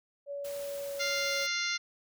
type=tone with pitch glide; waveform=sine; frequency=567 to 554.7 Hz; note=C#5 to C#5; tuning=+39 to +1 cents; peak=-35 dBFS; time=0.26-1.48 s; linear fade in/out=50 ms; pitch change=-38 cents; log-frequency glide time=0.58-1.32 s
type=noise; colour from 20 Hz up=white; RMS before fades=-47 dBFS; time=0.44-1.47 s; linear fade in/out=10 ms
type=harmonic tone; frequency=698.5 Hz; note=F5; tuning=in tune; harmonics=2 / 3 / 4 / 5 / 6 / 7 / 8 / 9; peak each=-37 / -34 / -41 / -40 / -37 / -43 / -39 / -42 dBFS; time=0.99-1.78 s; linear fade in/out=20 ms
effects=none